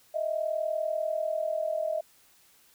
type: tone pair together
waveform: sine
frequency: 623.8 / 664 Hz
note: D#5 / E5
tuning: +4 / +12 cents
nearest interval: minor second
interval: 108 cents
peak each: -29 / -31 dBFS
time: 0.14-2.01 s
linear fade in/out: 10 ms
effects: white hiss -61 dBFS RMS until 2.74 s